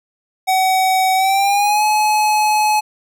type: tone with pitch glide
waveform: square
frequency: 754 to 851.2 Hz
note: F#5 to G#5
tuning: +32 to +42 cents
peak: -13 dBFS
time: 0.47-2.81 s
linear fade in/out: 20 ms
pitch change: +210 cents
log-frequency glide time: 1.15-1.84 s
effects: none